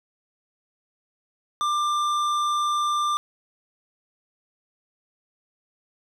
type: tone with tanh clipping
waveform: sine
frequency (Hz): 1189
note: D6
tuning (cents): +21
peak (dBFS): -23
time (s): 1.61-3.17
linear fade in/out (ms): 0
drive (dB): 13
effects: none